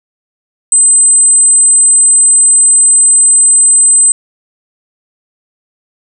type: tone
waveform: sine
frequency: 8120 Hz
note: B8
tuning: 47 cents sharp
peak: -3 dBFS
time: 0.72-4.12 s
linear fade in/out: 2 ms
effects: 7-bit